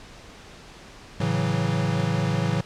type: chord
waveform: square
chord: F# minor seventh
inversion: first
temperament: equal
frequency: 110 / 138.59 / 164.81 / 185 Hz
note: A2 / C#3 / E3 / F#3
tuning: 0 / 0 / 0 / 0 cents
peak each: -28 / -28 / -27 / -30 dBFS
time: 1.2-2.61 s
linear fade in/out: 5 ms
effects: pink hiss -45 dBFS RMS until 2.65 s + low-pass 6000 Hz 12 dB/octave